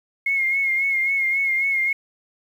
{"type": "tone with vibrato", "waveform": "sine", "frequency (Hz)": 2157, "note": "C#7", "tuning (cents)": -48, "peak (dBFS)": -18, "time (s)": [0.26, 1.93], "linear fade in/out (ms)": 5, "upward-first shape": "sine", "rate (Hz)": 3.7, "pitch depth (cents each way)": 42, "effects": ["8-bit"]}